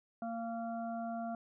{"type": "harmonic tone", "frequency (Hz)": 230, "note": "A#3", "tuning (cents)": -23, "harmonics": [1, 3, 5, 6], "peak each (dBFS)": [-40, -39, -55, -51], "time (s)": [0.22, 1.35], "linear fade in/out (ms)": 2, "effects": []}